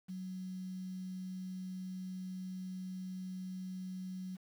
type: tone with quantisation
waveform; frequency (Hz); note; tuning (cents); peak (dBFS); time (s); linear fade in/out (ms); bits
sine; 185.7; F#3; +7; -40; 0.08-4.37; 20; 10
effects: none